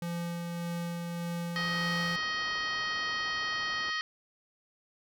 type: tone with tremolo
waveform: square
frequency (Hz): 171.3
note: F3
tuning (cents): -33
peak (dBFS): -33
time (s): 0.02-2.16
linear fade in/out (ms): 2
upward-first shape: sine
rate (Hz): 1.7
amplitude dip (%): 25
type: harmonic tone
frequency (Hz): 628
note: D#5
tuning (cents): +16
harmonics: 2 / 3 / 4 / 5 / 6 / 7 / 8 / 9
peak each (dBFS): -37 / -33 / -46 / -39 / -50 / -40 / -45 / -49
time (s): 1.56-4.01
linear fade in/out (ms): 0
type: low-pass noise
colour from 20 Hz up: white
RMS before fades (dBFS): -48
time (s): 1.57-3.9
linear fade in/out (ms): 0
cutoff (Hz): 1500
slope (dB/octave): 48
effects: none